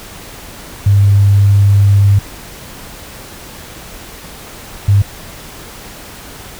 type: tone bursts at uneven times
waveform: sine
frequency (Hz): 100.2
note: G2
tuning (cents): +38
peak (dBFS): -5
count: 2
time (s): 0.86-2.19 / 4.88-5.02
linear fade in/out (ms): 5
effects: pink hiss -32 dBFS RMS until 6.59 s